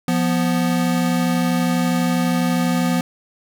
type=tone pair together; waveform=square; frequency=174.61 / 246.9 Hz; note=F3 / B3; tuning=0 / 0 cents; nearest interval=tritone; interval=600 cents; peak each=-20 dBFS; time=0.08-3.01 s; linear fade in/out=2 ms; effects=none